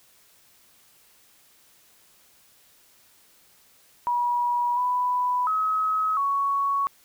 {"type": "tone with pitch steps", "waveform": "sine", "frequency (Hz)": [966, 991, 1277, 1114], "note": ["B5", "B5", "D#6", "C#6"], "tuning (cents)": [-39, 6, 45, 8], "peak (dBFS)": -21, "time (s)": [4.07, 6.87], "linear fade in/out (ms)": 0, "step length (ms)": 700, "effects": ["white hiss -58 dBFS RMS until 7.04 s"]}